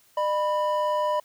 triangle tone pair together, 604.3 / 987.8 Hz, D5 / B5, +49 / 0 cents, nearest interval major sixth, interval 851 cents, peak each -23 dBFS, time 0.17-1.2 s, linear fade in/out 5 ms, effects white hiss -60 dBFS RMS until 1.24 s

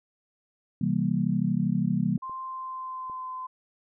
sine chord, C dominant seventh, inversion none, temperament just, 130.81 / 163.52 / 196.22 / 235.5 Hz, C3 / E3 / G3 / Bb3, 0 / -14 / +2 / +18 cents, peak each -32 / -27 / -27 / -29 dBFS, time 0.81-2.18 s, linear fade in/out 5 ms
clicks, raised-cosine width 2 ms, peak -37 dBFS, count 3, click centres 2.177 / 2.296 / 3.098 s
sine tone with pitch glide, 1046.5 to 1027.3 Hz, C6 to C6, 0 to -32 cents, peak -33 dBFS, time 2.22-3.47 s, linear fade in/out 10 ms, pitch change -32 cents, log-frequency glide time 2.41-3.28 s
effects none

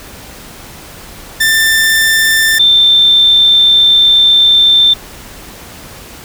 sawtooth / sine tone pair in turn, 1783 / 3566 Hz, A6 / A7, +22 / +22 cents, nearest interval octave, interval 1200 cents, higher second, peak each -4 dBFS, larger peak neither, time 1.4-2.59 / 2.59-4.94 s, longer second, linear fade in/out 10 ms, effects pink hiss -32 dBFS RMS until 6.24 s

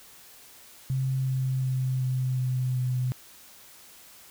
sine tone with pitch steps, 132.2 / 131.06 / 129.93 / 128.81 / 127.7 / 126.6 Hz, C3 / C3 / C3 / C3 / C3 / B2, +18 / +3 / -12 / -27 / -42 / +43 cents, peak -24 dBFS, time 0.9-3.12 s, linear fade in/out 0 ms, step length 370 ms, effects white hiss -51 dBFS RMS until 4.3 s

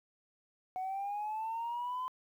sine linear sweep, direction up, 738 to 1027 Hz, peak -33 dBFS, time 0.76-2.08 s, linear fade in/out 0 ms, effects tanh soft clip ceiling -32 dBFS + 11-bit

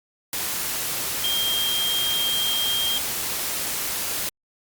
sine tone in noise, 3204 Hz, G7, 37 cents sharp, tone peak -22 dBFS, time 1.24-2.98 s, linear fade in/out 2 ms, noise white, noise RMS -27 dBFS, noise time 0.33-4.29 s, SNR +2 dB, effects Opus 48 kbps

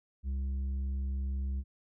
triangle tone with tanh clipping, 67 Hz, C2, 42 cents sharp, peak -32 dBFS, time 0.23-1.64 s, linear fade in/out 50 ms, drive 10 dB, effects none

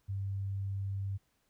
sine tone, 98.1 Hz, G2, 2 cents sharp, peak -33 dBFS, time 0.08-1.18 s, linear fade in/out 20 ms, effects pink hiss -75 dBFS RMS until 1.49 s

